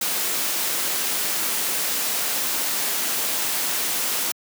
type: noise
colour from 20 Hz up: white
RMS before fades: -24 dBFS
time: 0.01-4.32 s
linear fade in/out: 5 ms
effects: high-pass 200 Hz 12 dB/octave